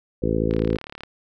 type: harmonic tone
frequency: 55 Hz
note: A1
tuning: in tune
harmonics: 1 / 2 / 3 / 4 / 5 / 6 / 7 / 8 / 9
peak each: -28 / -28 / -28 / -28 / -28 / -28 / -28 / -28 / -28 dBFS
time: 0.22-0.77 s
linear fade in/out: 10 ms
type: click train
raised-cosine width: 0.3 ms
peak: -20 dBFS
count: 20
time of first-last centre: 0.51-1.035 s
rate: 36.2 Hz
effects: none